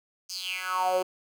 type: tone with high-pass filter sweep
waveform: 10% pulse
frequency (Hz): 185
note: F#3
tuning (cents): 0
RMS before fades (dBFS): -29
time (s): 0.29-1.03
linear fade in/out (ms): 10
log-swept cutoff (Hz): 5800 to 420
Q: 6.1
effects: none